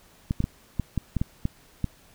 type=clicks; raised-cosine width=5 ms; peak=-12 dBFS; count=9; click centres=0.309 / 0.404 / 0.441 / 0.797 / 0.977 / 1.167 / 1.215 / 1.454 / 1.843 s; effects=pink hiss -56 dBFS RMS until 2.14 s